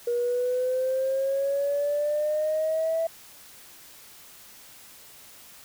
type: exponential sweep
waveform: sine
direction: up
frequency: 475.9 to 660 Hz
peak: -22 dBFS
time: 0.07-3.07 s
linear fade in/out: 5 ms
effects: tanh soft clip ceiling -18 dBFS + white hiss -49 dBFS RMS until 5.64 s